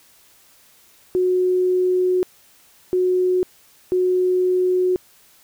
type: tone bursts at uneven times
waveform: sine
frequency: 365.9 Hz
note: F#4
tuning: 19 cents flat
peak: -15 dBFS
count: 3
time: 1.15-2.23 / 2.93-3.43 / 3.92-4.96 s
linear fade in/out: 0 ms
effects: white hiss -53 dBFS RMS until 5.43 s